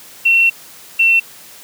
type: tone pair in turn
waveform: sine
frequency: 2716 / 2702 Hz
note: F7 / E7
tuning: -49 / +42 cents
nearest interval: unison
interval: 9 cents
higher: first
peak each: -8 dBFS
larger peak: neither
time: 0.25-0.5 / 0.99-1.2 s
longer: first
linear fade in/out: 10 ms
effects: white hiss -39 dBFS RMS until 1.63 s + high-pass 100 Hz 12 dB/octave